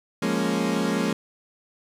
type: chord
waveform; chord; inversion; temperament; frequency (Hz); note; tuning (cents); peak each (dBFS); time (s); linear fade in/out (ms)
30% pulse; Bb minor seventh; second; equal; 174.61 / 207.7 / 233.1 / 277.2; F3 / Ab3 / Bb3 / Db4; 0 / 0 / 0 / 0; -26 / -24 / -25 / -26; 0.22-1.13; 5
effects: low-pass 10000 Hz 12 dB/octave + 9-bit